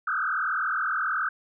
sine tone with frequency modulation, 1396.9 Hz, F6, in tune, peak -24 dBFS, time 0.07-1.29 s, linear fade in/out 5 ms, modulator 40.3 Hz, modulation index 4.4, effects none

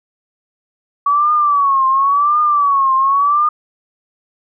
sine tone with vibrato, 1133 Hz, C#6, 37 cents sharp, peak -10 dBFS, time 1.06-3.49 s, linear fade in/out 5 ms, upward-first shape triangle, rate 0.93 Hz, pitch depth 130 cents each way, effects none

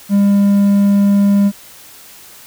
triangle tone, 200.9 Hz, G3, 43 cents sharp, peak -6 dBFS, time 0.09-1.52 s, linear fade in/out 50 ms, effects white hiss -39 dBFS RMS until 2.46 s

